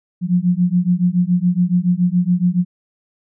sine beating tone pair, 174.61 / 181.71 Hz, F3 / F#3, 0 / -31 cents, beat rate 7.1 Hz, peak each -16 dBFS, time 0.21-2.65 s, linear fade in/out 50 ms, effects none

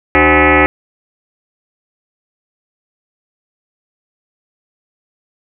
sine tone with frequency modulation, 832 Hz, G#5, 3 cents sharp, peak -6 dBFS, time 0.15-0.66 s, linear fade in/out 0 ms, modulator 226 Hz, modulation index 6.7, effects none

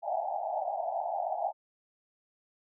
pink band-pass noise, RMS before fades -33 dBFS, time 0.02-1.53 s, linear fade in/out 50 ms, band 630 to 840 Hz, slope 96 dB/octave, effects none

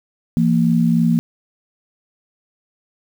sine tone pair together, 168.1 / 231.4 Hz, E3 / A#3, +34 / -13 cents, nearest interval tritone, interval 553 cents, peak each -15 / -15 dBFS, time 0.37-1.19 s, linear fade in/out 0 ms, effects 7-bit

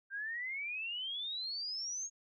sine exponential sweep, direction up, 1569 to 6645 Hz, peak -37 dBFS, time 0.1-2.1 s, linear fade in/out 50 ms, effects none

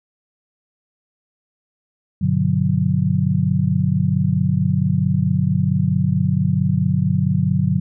sine chord, G major seventh, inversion none, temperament just, 98 / 122.5 / 147 / 183.75 Hz, G2 / B2 / D3 / F#3, 0 / -14 / +2 / -12 cents, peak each -22 / -23 / -19 / -19 dBFS, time 2.21-7.8 s, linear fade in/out 10 ms, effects none

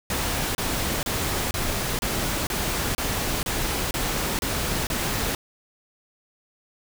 pink noise bursts, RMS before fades -26 dBFS, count 11, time 0.1-5.35 s, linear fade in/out 2 ms, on 450 ms, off 30 ms, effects none

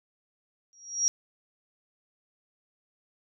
sine tone with exponential growth, 5670 Hz, F8, 25 cents sharp, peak -18 dBFS, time 0.73-1.08 s, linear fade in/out 0 ms, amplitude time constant 75 ms, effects none

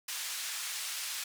white band-pass noise, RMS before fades -38 dBFS, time 0.08-1.24 s, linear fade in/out 5 ms, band 1400 to 9100 Hz, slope 12 dB/octave, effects none

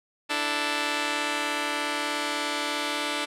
5% pulse chord, D suspended second, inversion none, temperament just, 293.7 / 330.4 / 440.5 Hz, D4 / E4 / A4, 0 / +4 / +2 cents, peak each -17 / -22 / -22 dBFS, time 0.29-3.26 s, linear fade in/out 20 ms, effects low-pass 9000 Hz 12 dB/octave

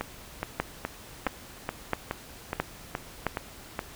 two click trains, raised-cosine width 0.5 ms, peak -10 / -14 dBFS, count 5 / 10, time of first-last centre 0.6-3.267 / 0.01-3.792 s, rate 1.5 / 2.38 Hz, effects pink hiss -47 dBFS RMS until 3.95 s

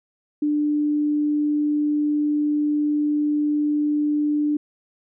sine tone, 296.9 Hz, D4, 19 cents sharp, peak -18 dBFS, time 0.42-4.57 s, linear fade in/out 5 ms, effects none

